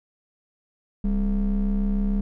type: ring-modulated tone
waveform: triangle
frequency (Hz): 116.54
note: A#2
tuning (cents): 0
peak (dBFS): -15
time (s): 1.04-2.21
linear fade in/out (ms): 5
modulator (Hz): 83.2
effects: none